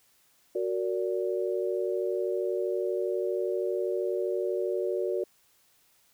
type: chord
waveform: sine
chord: Gb augmented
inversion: none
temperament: just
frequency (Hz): 370 / 462.5 / 578.1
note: Gb4 / Bb4 / D5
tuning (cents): 0 / -14 / -27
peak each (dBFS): -29 / -32 / -33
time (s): 0.55-5.24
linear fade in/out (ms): 5
effects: white hiss -65 dBFS RMS until 6.13 s